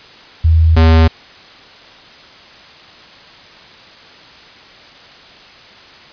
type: tone pair in turn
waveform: sine / square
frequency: 80.9 / 80.9 Hz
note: E2 / E2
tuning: -32 / -32 cents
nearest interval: unison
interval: 0 cents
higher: neither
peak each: -6 dBFS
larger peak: neither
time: 0.44-0.76 / 0.76-1.08 s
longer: neither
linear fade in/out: 10 ms
effects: white hiss -39 dBFS RMS until 6.12 s + resampled to 11025 Hz